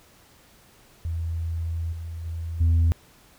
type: tone with level steps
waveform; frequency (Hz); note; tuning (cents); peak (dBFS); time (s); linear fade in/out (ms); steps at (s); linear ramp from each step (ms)
sine; 82.8; E2; +8; -25 / -31 / -28 / -14; 1.05-2.92; 0; 1.92 / 2.25 / 2.6; 10
effects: tanh soft clip ceiling -15 dBFS + pink hiss -55 dBFS RMS until 3.38 s